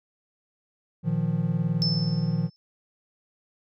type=chord; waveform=triangle; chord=Bb suspended fourth; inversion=none; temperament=equal; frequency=116.54 / 155.56 / 174.61 Hz; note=Bb2 / Eb3 / F3; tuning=0 / 0 / 0 cents; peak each=-28 / -24 / -25 dBFS; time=1.03-2.5 s; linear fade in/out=50 ms
type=tone with exponential decay; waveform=sine; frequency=5274 Hz; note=E8; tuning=in tune; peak=-22 dBFS; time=1.82-2.56 s; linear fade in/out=0 ms; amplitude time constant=160 ms
effects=none